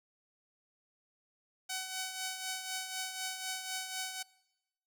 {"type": "tone with tremolo", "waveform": "5% pulse", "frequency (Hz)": 753, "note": "F#5", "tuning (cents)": 30, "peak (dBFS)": -23, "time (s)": [1.69, 4.23], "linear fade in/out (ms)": 10, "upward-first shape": "triangle", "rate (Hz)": 4, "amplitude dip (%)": 60, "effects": ["noise-tail reverb RT60 1.0 s tail -24 dB re dry"]}